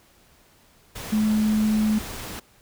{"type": "tone in noise", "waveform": "sine", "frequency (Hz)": 214.9, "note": "A3", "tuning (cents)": -41, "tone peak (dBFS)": -18, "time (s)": [1.12, 1.99], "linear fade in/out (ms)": 10, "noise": "pink", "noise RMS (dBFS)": -35, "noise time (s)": [0.95, 2.4], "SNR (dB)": 14, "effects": ["pink hiss -57 dBFS RMS until 2.61 s"]}